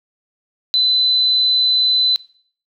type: tone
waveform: sine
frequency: 4019 Hz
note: B7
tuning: 30 cents sharp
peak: -12 dBFS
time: 0.74-2.16 s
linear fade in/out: 0 ms
effects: noise-tail reverb RT60 0.5 s tail -19 dB re dry